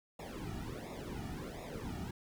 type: noise with flanger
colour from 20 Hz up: brown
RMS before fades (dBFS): -43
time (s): 0.19-2.11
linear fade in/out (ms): 5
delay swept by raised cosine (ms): 0.65 to 1.95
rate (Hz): 1.4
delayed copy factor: -1
effects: none